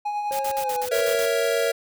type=tone with tremolo; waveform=triangle; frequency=830.6 Hz; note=G#5; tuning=in tune; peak=-21 dBFS; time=0.05-0.86 s; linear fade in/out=10 ms; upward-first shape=sine; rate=9.8 Hz; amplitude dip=35%
type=tone with pitch glide; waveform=triangle; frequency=541 to 499 Hz; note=C#5 to B4; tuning=-42 to +18 cents; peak=-26 dBFS; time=0.31-1.15 s; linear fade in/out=0 ms; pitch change=-140 cents; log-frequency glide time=0.59-0.74 s
type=noise bursts; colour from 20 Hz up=white; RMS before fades=-34 dBFS; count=8; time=0.32-1.259 s; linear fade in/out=0 ms; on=71 ms; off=53 ms
type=chord; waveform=square; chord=A# diminished; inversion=none; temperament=equal; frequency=466.2 / 554.4 / 659.3 Hz; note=A#4 / C#5 / E5; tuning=0 / 0 / 0 cents; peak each=-24 / -26 / -27 dBFS; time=0.91-1.72 s; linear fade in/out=10 ms
effects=none